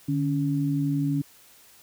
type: tone pair together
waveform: sine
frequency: 148.4 / 280.1 Hz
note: D3 / C#4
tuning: +18 / +18 cents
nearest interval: major seventh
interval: 1100 cents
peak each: -25 dBFS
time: 0.08-1.22 s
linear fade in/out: 10 ms
effects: white hiss -54 dBFS RMS until 1.82 s